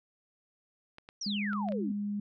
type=clicks; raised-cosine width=0.3 ms; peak=-31 dBFS; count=5; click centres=0.984 / 1.089 / 1.532 / 1.687 / 1.722 s
type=exponential sweep; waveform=sine; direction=down; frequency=5930 to 230.3 Hz; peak=-34 dBFS; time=1.21-1.92 s; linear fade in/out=5 ms
type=tone; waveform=sine; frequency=205.1 Hz; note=G#3; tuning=21 cents flat; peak=-31 dBFS; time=1.26-2.2 s; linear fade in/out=5 ms
effects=none